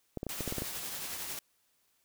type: clicks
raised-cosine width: 2 ms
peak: -22 dBFS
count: 8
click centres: 0.173 / 0.231 / 0.267 / 0.407 / 0.477 / 0.524 / 0.583 / 0.621 s
type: noise with tremolo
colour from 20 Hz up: white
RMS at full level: -38 dBFS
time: 0.29-1.39 s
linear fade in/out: 2 ms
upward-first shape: triangle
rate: 11 Hz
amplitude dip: 35%
effects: white hiss -73 dBFS RMS until 2.04 s